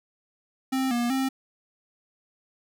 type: tone with pitch steps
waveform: square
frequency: 263.4 / 238.9 / 265.4 Hz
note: C4 / A#3 / C4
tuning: +12 / +43 / +25 cents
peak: -24 dBFS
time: 0.72-1.29 s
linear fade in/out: 10 ms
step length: 190 ms
effects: none